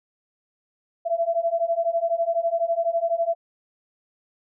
sine beating tone pair, 665 / 677 Hz, E5 / E5, +15 / +46 cents, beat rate 12 Hz, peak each -24 / -23 dBFS, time 1.05-3.35 s, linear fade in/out 20 ms, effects none

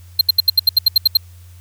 square tone bursts, 4170 Hz, C8, 7 cents flat, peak -7 dBFS, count 11, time 0.19-1.171 s, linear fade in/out 5 ms, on 21 ms, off 75 ms, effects added 88 Hz sine -38 dBFS peak until 1.6 s + white hiss -52 dBFS RMS until 1.6 s

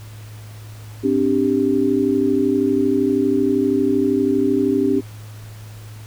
sine chord, C suspended second, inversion none, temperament just, 261.6 / 294.3 / 392.4 Hz, C4 / D4 / G4, 0 / +4 / +2 cents, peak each -19 dBFS, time 1.03-5.01 s, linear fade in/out 20 ms, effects added 107 Hz sine -34 dBFS peak until 6.06 s + pink hiss -45 dBFS RMS until 6.06 s

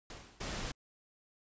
pink noise with exponential decay, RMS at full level -46 dBFS, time 0.1-0.75 s, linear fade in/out 1 ms, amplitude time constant 140 ms
pink noise, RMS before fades -39 dBFS, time 0.4-0.72 s, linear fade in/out 10 ms
effects resampled to 16000 Hz

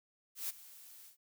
blue noise with ADSR envelope, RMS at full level -37 dBFS, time 0.35-1.17 s, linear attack 140 ms, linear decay 22 ms, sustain -18 dB, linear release 110 ms, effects none

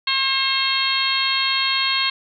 harmonic tone, 536 Hz, C5, 42 cents sharp, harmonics 2 / 3 / 4 / 5 / 6 / 7 / 8, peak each -26 / -29 / -26 / -26 / -24 / -27 / -23 dBFS, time 0.07-2.1 s, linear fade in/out 5 ms, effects none

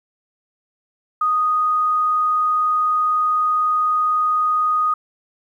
sine tone, 1242 Hz, D#6, 3 cents flat, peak -15 dBFS, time 1.21-4.94 s, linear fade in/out 5 ms, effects 9-bit

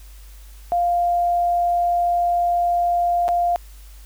sine tone with dropouts, 698.5 Hz, F5, in tune, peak -16 dBFS, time 0.72-3.56 s, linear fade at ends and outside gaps 0 ms, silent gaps 3.281-3.288 s, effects added 50 Hz sine -39 dBFS peak until 4.05 s + white hiss -51 dBFS RMS until 4.05 s

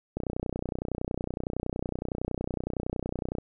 click train, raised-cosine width 2 ms, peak -17 dBFS, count 100, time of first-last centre 0.17-3.384 s, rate 30.8 Hz, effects none

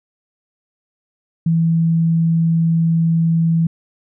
sine tone, 164.81 Hz, E3, in tune, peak -12 dBFS, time 1.46-3.67 s, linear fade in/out 5 ms, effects none

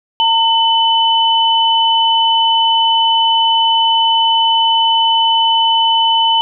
sine tone pair together, 910 / 3010 Hz, A#5 / F#7, -42 / +29 cents, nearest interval octave + major sixth, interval 2071 cents, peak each -12 dBFS, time 0.2-6.41 s, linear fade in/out 0 ms, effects none

